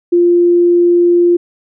sine tone, 348.3 Hz, F4, 5 cents flat, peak -6 dBFS, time 0.12-1.37 s, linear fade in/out 10 ms, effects none

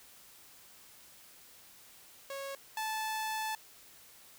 sawtooth tone pair in turn, 550 / 873.1 Hz, C#5 / A5, -14 / -14 cents, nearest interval minor sixth, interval 800 cents, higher second, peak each -35 / -30 dBFS, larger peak second, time 2.3-2.55 / 2.77-3.55 s, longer second, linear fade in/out 2 ms, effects white hiss -57 dBFS RMS until 4.38 s

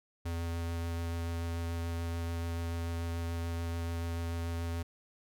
square tone with vibrato, 84.2 Hz, E2, 37 cents sharp, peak -34 dBFS, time 0.25-4.83 s, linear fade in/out 10 ms, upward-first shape sine, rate 6.9 Hz, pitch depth 9 cents each way, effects none

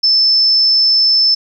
sine tone, 5274 Hz, E8, in tune, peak -8 dBFS, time 0.03-1.35 s, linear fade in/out 10 ms, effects 8-bit

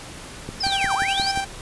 click train, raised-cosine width 3 ms, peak -18 dBFS, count 6, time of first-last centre 0.49-1.375 s, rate 5.65 Hz
sine linear two-way sweep, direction down then up, 5350 to 716 to 5350 Hz, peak -23 dBFS, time 0.6-1.32 s, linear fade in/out 10 ms, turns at 0.94 s
sawtooth tone with tremolo, 784 Hz, G5, in tune, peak -17 dBFS, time 0.63-1.45 s, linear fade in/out 10 ms, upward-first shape square, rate 11 Hz, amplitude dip 40%
effects pink hiss -38 dBFS RMS until 1.61 s + resampled to 24000 Hz

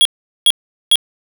square tone bursts, 3322 Hz, G#7, in tune, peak -7 dBFS, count 3, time 0.01-0.956 s, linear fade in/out 0 ms, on 42 ms, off 410 ms, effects none

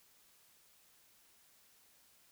silence, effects white hiss -67 dBFS RMS until 2.31 s

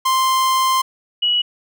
45% pulse / sine tone pair in turn, 1046.5 / 2924 Hz, C6 / F#7, 0 / -21 cents, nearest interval octave + tritone, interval 1779 cents, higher second, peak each -14 dBFS, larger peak neither, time 0.05-0.82 / 1.22-1.42 s, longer first, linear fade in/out 10 ms, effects none

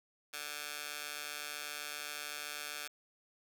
15% pulse tone with high-pass filter, 147.8 Hz, D3, 11 cents sharp, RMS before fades -43 dBFS, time 0.33-2.88 s, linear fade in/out 10 ms, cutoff 1700 Hz, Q 0.65, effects none

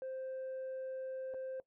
sine tone with dropouts, 523.3 Hz, C5, in tune, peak -37 dBFS, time 0.02-1.6 s, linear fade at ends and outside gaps 1 ms, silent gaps 1.339-1.344 s, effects noise-tail reverb RT60 0.1 s tail -20 dB re dry + tanh soft clip ceiling -38 dBFS

